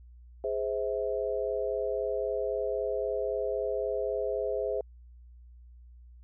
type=chord; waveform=sine; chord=Ab augmented; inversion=none; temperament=just; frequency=415.3 / 519.1 / 648.9 Hz; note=Ab4 / C5 / E5; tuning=0 / -14 / -27 cents; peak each=-32 / -32 / -34 dBFS; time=0.44-4.81 s; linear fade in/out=2 ms; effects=added 60 Hz sine -49 dBFS peak until 6.23 s